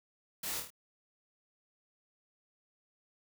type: noise with echo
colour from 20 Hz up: white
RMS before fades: -39 dBFS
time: 0.43-0.6 s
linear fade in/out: 5 ms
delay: 26 ms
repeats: 4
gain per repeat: -4 dB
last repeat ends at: 0.704 s
effects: none